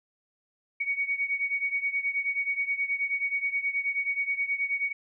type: beating tone pair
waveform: sine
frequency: 2237 / 2246.4 Hz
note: C#7 / C#7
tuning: +15 / +22 cents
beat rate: 9.4 Hz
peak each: -28 / -31 dBFS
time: 0.8-4.93 s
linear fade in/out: 10 ms
effects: none